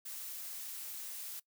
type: noise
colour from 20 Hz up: blue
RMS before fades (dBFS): -44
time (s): 0.05-1.4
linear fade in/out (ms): 10
effects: noise-tail reverb RT60 0.1 s tail -20 dB re dry